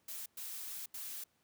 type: noise bursts at uneven times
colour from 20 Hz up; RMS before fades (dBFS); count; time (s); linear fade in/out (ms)
blue; -44; 3; 0.08-0.26 / 0.37-0.86 / 0.94-1.24; 5
effects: pink hiss -75 dBFS RMS until 1.43 s + high-pass 100 Hz 12 dB/octave